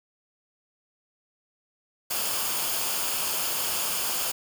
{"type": "noise with comb filter", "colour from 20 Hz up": "white", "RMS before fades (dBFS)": -28, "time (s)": [2.1, 4.32], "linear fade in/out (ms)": 10, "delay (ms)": 0.51, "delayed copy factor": -0.5, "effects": []}